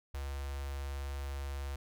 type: tone with notch filter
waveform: square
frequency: 69.3 Hz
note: C#2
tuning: in tune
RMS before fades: -39 dBFS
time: 0.14-1.76 s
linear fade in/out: 5 ms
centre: 240 Hz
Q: 0.62
effects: none